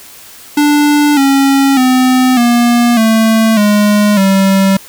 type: tone with pitch steps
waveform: square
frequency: 293.7 / 274 / 255.7 / 238.6 / 222.6 / 207.7 / 193.77 Hz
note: D4 / C#4 / C4 / A#3 / A3 / G#3 / G3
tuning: 0 / -20 / -40 / +41 / +20 / 0 / -20 cents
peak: -7 dBFS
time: 0.57-4.77 s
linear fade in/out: 5 ms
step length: 600 ms
effects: white hiss -35 dBFS RMS until 4.88 s